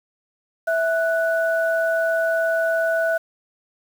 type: tone pair together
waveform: sine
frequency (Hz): 657 / 1480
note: E5 / F#6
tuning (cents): -6 / 0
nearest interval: octave + major second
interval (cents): 1406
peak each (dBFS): -19 / -23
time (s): 0.67-3.18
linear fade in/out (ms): 10
effects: 7-bit